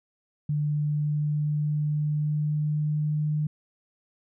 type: tone with pitch glide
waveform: sine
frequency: 148.6 to 151.37 Hz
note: D3 to D#3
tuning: +21 to -47 cents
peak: -23 dBFS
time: 0.49-3.47 s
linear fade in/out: 5 ms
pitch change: +32 cents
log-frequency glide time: 0.66-3.34 s
effects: none